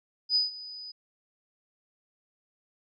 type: tone with ADSR envelope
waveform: sine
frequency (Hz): 4978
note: D#8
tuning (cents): 0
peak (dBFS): -20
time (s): 0.29-0.92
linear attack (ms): 63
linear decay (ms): 150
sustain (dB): -19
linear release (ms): 12
effects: none